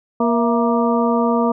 harmonic tone with a mistuned harmonic, 236 Hz, A#3, 22 cents sharp, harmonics 1 / 2 / 3 / 4 / 5, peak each -17 / -20 / -22 / -23 / -24 dBFS, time 0.2-1.52 s, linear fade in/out 5 ms, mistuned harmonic 3, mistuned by -91 cents, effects none

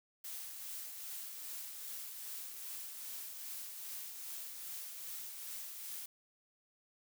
blue noise with tremolo, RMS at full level -44 dBFS, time 0.24-6.06 s, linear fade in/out 5 ms, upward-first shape triangle, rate 2.5 Hz, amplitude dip 40%, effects none

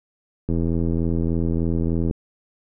click train, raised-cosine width 3 ms, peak -11 dBFS, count 136, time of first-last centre 0.49-2.111 s, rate 83.3 Hz, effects none

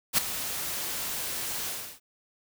white noise with ADSR envelope, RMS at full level -20 dBFS, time 0.13-2 s, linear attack 51 ms, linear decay 5 ms, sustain -13 dB, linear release 330 ms, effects none

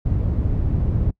white low-pass noise, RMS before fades -20 dBFS, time 0.05-1.11 s, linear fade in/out 10 ms, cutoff 110 Hz, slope 12 dB/octave, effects noise-tail reverb RT60 0.1 s tail -25 dB re dry

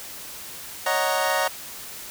25% pulse chord, D# minor seventh, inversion third, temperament equal, 554.4 / 622.3 / 740 / 932.3 Hz, C#5 / D#5 / F#5 / A#5, 0 / 0 / 0 / 0 cents, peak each -23 dBFS, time 0.86-1.48 s, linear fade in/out 5 ms, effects white hiss -38 dBFS RMS until 2.1 s

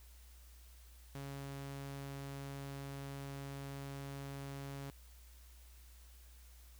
sawtooth tone, 138.59 Hz, C#3, in tune, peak -40 dBFS, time 1.15-4.9 s, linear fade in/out 0 ms, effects added 60 Hz sine -56 dBFS peak until 6.79 s + white hiss -65 dBFS RMS until 6.79 s

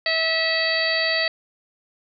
harmonic tone, 649 Hz, E5, 27 cents flat, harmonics 1 / 2 / 3 / 4 / 5 / 6 / 7, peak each -26 / -35 / -23 / -29 / -33 / -29 / -25 dBFS, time 0.06-1.28 s, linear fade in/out 2 ms, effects none

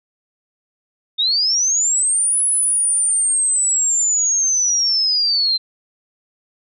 sine linear two-way sweep, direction up then down, 3611 to 10290 to 4084 Hz, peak -14 dBFS, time 1.18-5.58 s, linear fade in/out 20 ms, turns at 2.44 s, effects none

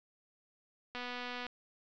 click train, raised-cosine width 0.3 ms, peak -26 dBFS, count 128, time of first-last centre 0.95-1.466 s, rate 246 Hz, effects resampled to 16000 Hz

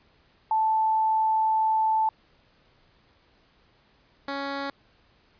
sine / 10% pulse tone pair in turn, 878 / 278.1 Hz, A5 / C#4, -4 / +6 cents, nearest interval octave + minor sixth, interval 1990 cents, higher first, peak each -20 / -21 dBFS, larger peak first, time 0.51-2.09 / 4.28-4.7 s, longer first, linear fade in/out 2 ms, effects pink hiss -62 dBFS RMS until 5.39 s + resampled to 11025 Hz

